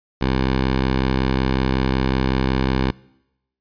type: tone with vibrato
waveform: 10% pulse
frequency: 65.41 Hz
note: C2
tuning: in tune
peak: -9 dBFS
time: 0.21-2.91 s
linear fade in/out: 5 ms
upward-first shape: triangle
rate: 18 Hz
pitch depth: 8 cents each way
effects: noise-tail reverb RT60 0.9 s tail -24 dB re dry + resampled to 11025 Hz